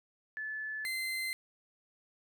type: tone pair in turn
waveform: sine / 35% pulse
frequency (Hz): 1734 / 2070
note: A6 / C7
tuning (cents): -26 / -19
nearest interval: minor third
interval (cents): 307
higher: second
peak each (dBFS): -36 / -32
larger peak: second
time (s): 0.37-0.85 / 0.85-1.33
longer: neither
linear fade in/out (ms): 0
effects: none